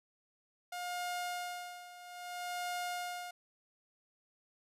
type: tone with tremolo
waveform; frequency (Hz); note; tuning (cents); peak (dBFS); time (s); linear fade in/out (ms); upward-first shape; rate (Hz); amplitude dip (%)
sawtooth; 712; F5; +33; -32; 0.72-3.31; 5; sine; 0.61; 80
effects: resampled to 32000 Hz